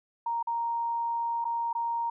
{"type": "tone with dropouts", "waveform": "sine", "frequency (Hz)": 932.3, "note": "A#5", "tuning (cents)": 0, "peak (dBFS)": -27, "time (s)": [0.26, 2.1], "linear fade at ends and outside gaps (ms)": 5, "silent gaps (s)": [[0.428, 0.471], [1.444, 1.451], [1.73, 1.75]], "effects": []}